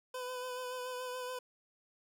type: tone with vibrato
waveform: 25% pulse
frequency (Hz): 503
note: B4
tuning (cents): +32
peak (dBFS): -35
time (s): 0.14-1.39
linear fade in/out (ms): 5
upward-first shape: sine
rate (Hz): 7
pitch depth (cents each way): 25
effects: 12-bit